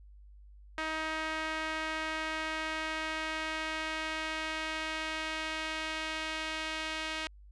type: tone with band-pass filter sweep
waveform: sawtooth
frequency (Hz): 315.7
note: D#4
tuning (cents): +25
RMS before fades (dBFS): -36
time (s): 0.78-7.27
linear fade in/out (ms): 0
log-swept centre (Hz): 1800 to 2700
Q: 1.2
effects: added 50 Hz sine -51 dBFS peak until 7.51 s + resampled to 24000 Hz